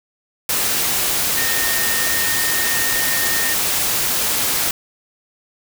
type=tone in noise; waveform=sine; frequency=1837 Hz; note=A#6; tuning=26 cents flat; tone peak=-23 dBFS; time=1.37-3.54 s; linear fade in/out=2 ms; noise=white; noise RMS=-19 dBFS; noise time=0.49-4.71 s; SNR=-7 dB; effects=none